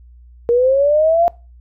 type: linear sweep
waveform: sine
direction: up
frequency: 466.2 to 698.5 Hz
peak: -10 dBFS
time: 0.49-1.28 s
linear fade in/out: 0 ms
effects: noise-tail reverb RT60 0.3 s tail -22 dB re dry + added 60 Hz sine -40 dBFS peak until 1.6 s